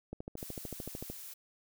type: click train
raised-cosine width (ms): 2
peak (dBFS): -27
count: 14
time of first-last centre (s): 0.13-1.1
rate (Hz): 13.4
type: noise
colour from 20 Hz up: blue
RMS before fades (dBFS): -47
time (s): 0.37-1.34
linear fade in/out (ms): 10
effects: none